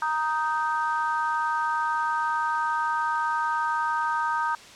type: harmonic tone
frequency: 311.1 Hz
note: D#4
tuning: in tune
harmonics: 3 / 4 / 5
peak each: -26 / -28 / -30 dBFS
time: 0.02-4.55 s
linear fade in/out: 2 ms
effects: white hiss -46 dBFS RMS until 4.75 s + low-pass 6000 Hz 12 dB/octave